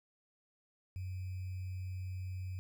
sine tone with sample-and-hold, 92.5 Hz, F#2, in tune, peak -38 dBFS, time 0.96-2.59 s, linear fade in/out 0 ms, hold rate 2450 Hz, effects none

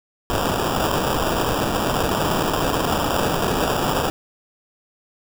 blue noise with sample-and-hold, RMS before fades -21 dBFS, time 0.3-4.1 s, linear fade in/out 0 ms, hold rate 2100 Hz, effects none

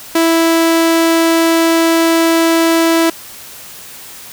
sawtooth tone, 329.6 Hz, E4, in tune, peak -5 dBFS, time 0.15-3.1 s, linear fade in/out 5 ms, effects white hiss -33 dBFS RMS until 4.32 s

